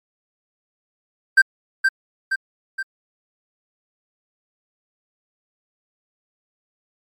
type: tone with echo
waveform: triangle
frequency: 1568 Hz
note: G6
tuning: in tune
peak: -6 dBFS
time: 1.37-1.42 s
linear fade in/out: 10 ms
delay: 470 ms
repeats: 3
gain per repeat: -5 dB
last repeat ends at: 2.83 s
effects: MP3 96 kbps